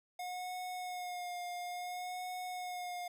square tone with vibrato, 720 Hz, F#5, 47 cents flat, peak -40 dBFS, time 0.19-3.08 s, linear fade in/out 5 ms, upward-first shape sine, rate 0.58 Hz, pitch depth 27 cents each way, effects none

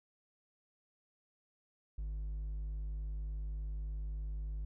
sine tone with hard clipping, 51.7 Hz, G#1, 7 cents flat, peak -38 dBFS, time 1.98-4.65 s, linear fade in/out 5 ms, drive 3 dB, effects none

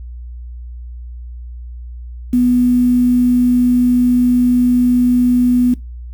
sine tone with quantisation, 246.5 Hz, B3, 3 cents flat, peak -9 dBFS, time 2.33-5.74 s, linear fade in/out 5 ms, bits 6, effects noise-tail reverb RT60 0.2 s tail -20 dB re dry + added 60 Hz sine -27 dBFS peak until 6.13 s

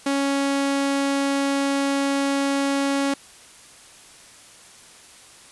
sawtooth tone, 277.5 Hz, C#4, 2 cents sharp, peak -16 dBFS, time 0.06-3.14 s, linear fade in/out 5 ms, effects white hiss -47 dBFS RMS until 5.51 s + resampled to 24000 Hz

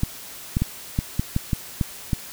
clicks, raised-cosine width 5 ms, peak -8 dBFS, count 9, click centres 0.034 / 0.569 / 0.62 / 0.989 / 1.195 / 1.364 / 1.532 / 1.812 / 2.132 s, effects white hiss -39 dBFS RMS until 2.32 s

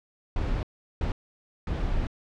brown noise bursts at uneven times, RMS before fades -27 dBFS, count 3, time 0.36-0.63 / 1.01-1.12 / 1.67-2.07 s, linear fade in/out 2 ms, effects low-pass 4000 Hz 12 dB/octave

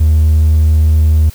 triangle tone, 77.78 Hz, D#2, in tune, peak -3 dBFS, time 0-1.3 s, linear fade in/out 10 ms, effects tanh soft clip ceiling -1 dBFS + white hiss -39 dBFS RMS until 1.34 s

